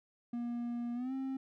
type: tone with pitch glide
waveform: triangle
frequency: 238.3 to 265.9 Hz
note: A#3 to C4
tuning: +38 to +28 cents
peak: -33 dBFS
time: 0.33-1.37 s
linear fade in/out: 5 ms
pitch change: +190 cents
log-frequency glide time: 0.94-1.13 s
effects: none